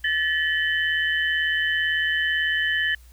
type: tone cluster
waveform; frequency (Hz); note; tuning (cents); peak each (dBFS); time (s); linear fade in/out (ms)
sine; 1741 / 1899 / 3032; A6 / A#6 / F#7; -19 / +32 / +42; -22 / -27 / -28; 0.04-2.95; 5
effects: added 60 Hz sine -46 dBFS peak until 3.12 s + white hiss -58 dBFS RMS until 3.12 s